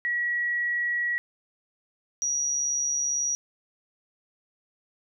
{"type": "tone pair in turn", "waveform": "sine", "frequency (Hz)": [1922, 5779], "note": ["B6", "F#8"], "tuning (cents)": [-48, -42], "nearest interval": "octave + perfect fifth", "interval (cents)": 1906, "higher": "second", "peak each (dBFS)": -24, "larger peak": "neither", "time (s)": [[0.05, 1.18], [2.22, 3.35]], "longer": "neither", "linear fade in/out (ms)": 0, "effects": []}